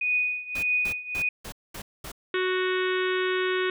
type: tone with tremolo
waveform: sine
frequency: 2481 Hz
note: D#7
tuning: 6 cents flat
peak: -20 dBFS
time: 0.01-1.29 s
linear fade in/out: 5 ms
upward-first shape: triangle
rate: 1.7 Hz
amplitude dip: 90%
type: noise bursts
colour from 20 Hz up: pink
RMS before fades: -38 dBFS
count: 6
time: 0.55-2.118 s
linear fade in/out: 5 ms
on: 78 ms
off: 220 ms
type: harmonic tone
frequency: 370 Hz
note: F#4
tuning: in tune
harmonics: 1 / 3 / 4 / 5 / 6 / 7 / 8 / 9 / 10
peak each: -25 / -34 / -32 / -33 / -37 / -38 / -40 / -40 / -41 dBFS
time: 2.34-3.7 s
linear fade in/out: 2 ms
effects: none